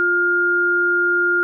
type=tone pair together; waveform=sine; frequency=352.5 / 1411 Hz; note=F4 / F6; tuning=+16 / +17 cents; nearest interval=2 octaves; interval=2401 cents; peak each=-22 / -15 dBFS; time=0-1.43 s; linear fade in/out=0 ms; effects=none